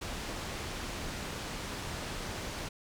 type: low-pass noise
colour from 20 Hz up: pink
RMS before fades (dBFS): -39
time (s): 0.01-2.69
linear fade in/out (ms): 10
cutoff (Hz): 7300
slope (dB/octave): 12
effects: none